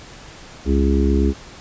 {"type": "harmonic tone", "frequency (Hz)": 68.6, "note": "C#2", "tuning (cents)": -17, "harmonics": [1, 3, 4, 5, 6], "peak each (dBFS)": [-16, -21, -22, -23, -24], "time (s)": [0.65, 1.34], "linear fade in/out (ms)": 50, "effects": ["pink hiss -40 dBFS RMS until 1.6 s", "resampled to 16000 Hz"]}